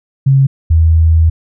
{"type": "tone pair in turn", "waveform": "sine", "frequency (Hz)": [135.7, 81.04], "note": ["C#3", "E2"], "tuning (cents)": [-36, -29], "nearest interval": "major sixth", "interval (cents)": 893, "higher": "first", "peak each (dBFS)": -5, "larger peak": "neither", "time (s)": [[0.26, 0.47], [0.7, 1.3]], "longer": "second", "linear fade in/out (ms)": 10, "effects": []}